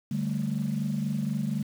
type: chord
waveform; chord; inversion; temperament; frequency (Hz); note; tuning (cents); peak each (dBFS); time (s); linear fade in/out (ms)
sine; D suspended fourth; none; equal; 146.83 / 196 / 220; D3 / G3 / A3; 0 / 0 / 0; -30; 0.11-1.63; 5
effects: tanh soft clip ceiling -19 dBFS + 8-bit